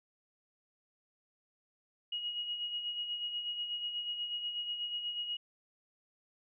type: tone with tremolo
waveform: sine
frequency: 2893 Hz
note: F#7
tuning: 40 cents flat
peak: -33 dBFS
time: 2.12-5.37 s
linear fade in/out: 5 ms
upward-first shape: sine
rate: 8.2 Hz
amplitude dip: 50%
effects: none